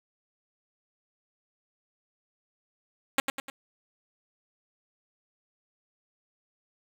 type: tone with echo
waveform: 5% pulse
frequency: 271.3 Hz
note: C#4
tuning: 37 cents flat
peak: -9 dBFS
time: 3.18-3.2 s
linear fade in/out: 2 ms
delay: 100 ms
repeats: 3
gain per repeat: -6 dB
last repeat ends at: 3.5 s
effects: none